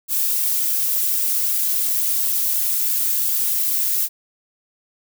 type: noise with flanger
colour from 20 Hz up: violet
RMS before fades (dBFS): -20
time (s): 0.08-4.09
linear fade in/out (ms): 50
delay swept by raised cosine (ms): 2 to 3.3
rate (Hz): 2.8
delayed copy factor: -0.9
effects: none